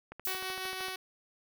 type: click train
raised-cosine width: 0.5 ms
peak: -29 dBFS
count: 11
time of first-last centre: 0.12-0.883 s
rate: 13.1 Hz
type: noise with exponential decay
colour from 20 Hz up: violet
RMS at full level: -32 dBFS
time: 0.25-0.62 s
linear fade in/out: 2 ms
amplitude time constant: 80 ms
type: tone with tremolo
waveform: 5% pulse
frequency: 375.2 Hz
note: F#4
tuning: 24 cents sharp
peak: -23 dBFS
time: 0.27-0.96 s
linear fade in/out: 5 ms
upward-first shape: sine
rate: 5.7 Hz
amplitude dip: 30%
effects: none